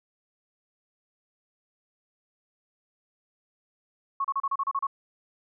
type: tone bursts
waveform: sine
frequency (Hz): 1100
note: C#6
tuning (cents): -14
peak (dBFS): -24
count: 9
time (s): 4.2-4.869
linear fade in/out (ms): 5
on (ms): 45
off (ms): 33
effects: none